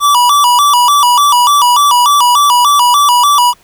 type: tone with vibrato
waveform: square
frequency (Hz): 1062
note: C6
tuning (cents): +25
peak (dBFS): -6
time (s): 0-3.54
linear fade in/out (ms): 50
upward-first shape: square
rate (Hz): 3.4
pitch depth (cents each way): 150
effects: pink hiss -47 dBFS RMS until 3.63 s